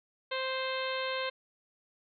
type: harmonic tone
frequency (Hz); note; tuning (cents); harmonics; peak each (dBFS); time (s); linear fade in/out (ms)
523.3; C5; 0; 1 / 2 / 3 / 4 / 5 / 6 / 7 / 8; -35 / -38 / -40 / -41 / -42 / -43 / -43 / -44; 0.31-1.3; 10
effects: none